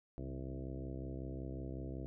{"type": "harmonic tone with a mistuned harmonic", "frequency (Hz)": 65.41, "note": "C2", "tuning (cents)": 0, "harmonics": [1, 2, 3, 4, 5, 6, 7, 8, 9, 10], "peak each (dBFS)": [-45, -46, -54, -49, -49, -54, -56, -56, -63, -57], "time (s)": [0.18, 2.06], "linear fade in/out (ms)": 0, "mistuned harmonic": 2, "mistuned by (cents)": 51, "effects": []}